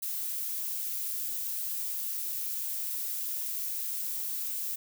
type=noise; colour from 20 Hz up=violet; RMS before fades=-34 dBFS; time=0.02-4.76 s; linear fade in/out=10 ms; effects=none